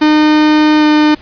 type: tone with pitch glide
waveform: 45% pulse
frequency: 305.2 to 302.9 Hz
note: D#4 to D#4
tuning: -33 to -46 cents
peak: -6 dBFS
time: 0.01-1.15 s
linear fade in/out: 10 ms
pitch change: -13 cents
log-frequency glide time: 0.78-0.84 s
effects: pink hiss -39 dBFS RMS until 1.21 s + resampled to 11025 Hz

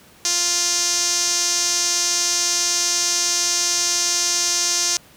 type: tone with band-pass filter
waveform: sawtooth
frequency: 349.2 Hz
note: F4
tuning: in tune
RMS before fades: -20 dBFS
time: 0.25-4.97 s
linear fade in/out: 0 ms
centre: 6000 Hz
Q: 4
effects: pink hiss -49 dBFS RMS until 5.16 s + high-pass 60 Hz 12 dB/octave

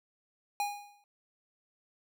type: tone with exponential decay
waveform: square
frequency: 819 Hz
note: G#5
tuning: 24 cents flat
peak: -28 dBFS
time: 0.6-1.04 s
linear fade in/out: 1 ms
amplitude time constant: 95 ms
effects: none

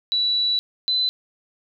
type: tone pair in turn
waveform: sine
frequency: 3940 / 4020 Hz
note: B7 / B7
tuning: -5 / +30 cents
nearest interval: unison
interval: 35 cents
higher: second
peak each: -18 dBFS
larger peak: neither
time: 0.12-0.59 / 0.88-1.09 s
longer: first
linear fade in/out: 0 ms
effects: none

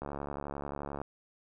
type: click train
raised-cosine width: 1 ms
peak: -24 dBFS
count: 72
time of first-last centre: 0.02-1.016 s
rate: 71.3 Hz
effects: none

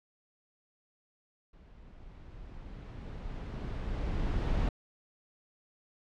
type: noise with level ramp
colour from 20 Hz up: brown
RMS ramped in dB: -55 to -28 dBFS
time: 1.53-4.69 s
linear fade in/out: 5 ms
effects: low-pass 4000 Hz 12 dB/octave

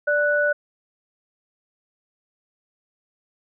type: tone pair together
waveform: sine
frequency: 587.3 / 1480 Hz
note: D5 / F#6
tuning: 0 / 0 cents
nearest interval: octave + major third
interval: 1600 cents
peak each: -20 / -20 dBFS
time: 0.07-0.53 s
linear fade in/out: 10 ms
effects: none

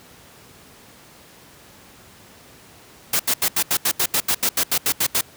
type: noise bursts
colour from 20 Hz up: white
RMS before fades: -19 dBFS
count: 15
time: 3.13-5.211 s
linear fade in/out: 5 ms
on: 65 ms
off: 79 ms
effects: pink hiss -47 dBFS RMS until 5.36 s + high-pass 80 Hz 12 dB/octave

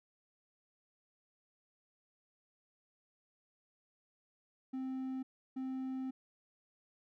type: tone bursts at uneven times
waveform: triangle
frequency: 261.7 Hz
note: C4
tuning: in tune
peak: -35 dBFS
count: 2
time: 4.73-5.23 / 5.56-6.11 s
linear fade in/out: 10 ms
effects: none

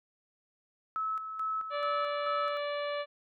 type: tone with tremolo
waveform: sine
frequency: 1298 Hz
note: E6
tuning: 27 cents flat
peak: -30 dBFS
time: 0.96-2.57 s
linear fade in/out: 0 ms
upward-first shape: square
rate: 2.3 Hz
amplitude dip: 55%
type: harmonic tone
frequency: 581 Hz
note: D5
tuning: 19 cents flat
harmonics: 1 / 2 / 3 / 4 / 5 / 6 / 7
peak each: -33 / -39 / -43 / -45 / -47 / -49 / -50 dBFS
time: 1.7-3.06 s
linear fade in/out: 50 ms
effects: none

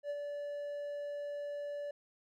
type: tone with ADSR envelope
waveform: triangle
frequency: 579 Hz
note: D5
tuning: 25 cents flat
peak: -32 dBFS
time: 0.03-1.91 s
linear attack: 70 ms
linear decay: 42 ms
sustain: -4 dB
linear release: 4 ms
effects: none

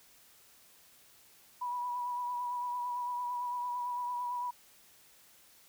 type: tone with vibrato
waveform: sine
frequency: 978 Hz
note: B5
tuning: 17 cents flat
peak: -33 dBFS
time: 1.61-4.51 s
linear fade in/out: 10 ms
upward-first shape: sine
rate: 8.9 Hz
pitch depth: 26 cents each way
effects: white hiss -61 dBFS RMS until 5.68 s

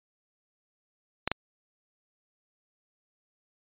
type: clicks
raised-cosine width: 0.3 ms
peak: -10 dBFS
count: 2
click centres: 1.276 / 1.316 s
effects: resampled to 8000 Hz

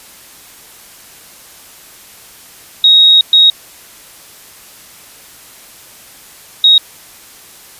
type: tone bursts at uneven times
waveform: sine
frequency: 3771 Hz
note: A#7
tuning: 19 cents sharp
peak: -3 dBFS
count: 3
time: 2.84-3.21 / 3.33-3.5 / 6.64-6.78 s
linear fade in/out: 2 ms
effects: white hiss -38 dBFS RMS until 7.79 s + resampled to 32000 Hz

